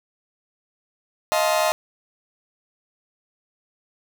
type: chord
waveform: 40% pulse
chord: F dominant seventh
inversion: third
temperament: just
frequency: 628.6 / 698.5 / 873.1 / 1047.7 Hz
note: Eb5 / F5 / A5 / C6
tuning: +18 / 0 / -14 / +2 cents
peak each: -20 / -24 / -26 / -26 dBFS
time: 1.32-1.72 s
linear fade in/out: 0 ms
effects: none